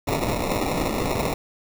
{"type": "noise with sample-and-hold", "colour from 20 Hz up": "white", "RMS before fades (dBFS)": -24, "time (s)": [0.07, 1.34], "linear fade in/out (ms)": 5, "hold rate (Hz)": 1575, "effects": []}